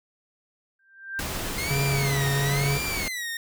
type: tone with exponential growth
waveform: sine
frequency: 1577 Hz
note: G6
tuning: 10 cents sharp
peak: -25 dBFS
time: 0.79-1.2 s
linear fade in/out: 5 ms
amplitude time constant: 87 ms
type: noise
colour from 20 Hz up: pink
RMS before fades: -31 dBFS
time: 1.19-3.08 s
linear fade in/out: 0 ms
type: tone with vibrato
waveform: sawtooth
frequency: 2093 Hz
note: C7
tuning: in tune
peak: -26 dBFS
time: 1.58-3.37 s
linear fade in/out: 2 ms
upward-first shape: sine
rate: 1 Hz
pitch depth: 220 cents each way
type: tone with pitch glide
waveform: square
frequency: 138.59 to 140.36 Hz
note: C#3 to C#3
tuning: 0 to +22 cents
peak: -24 dBFS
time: 1.7-2.78 s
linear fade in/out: 10 ms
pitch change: +22 cents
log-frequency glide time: 2.31-2.47 s
effects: none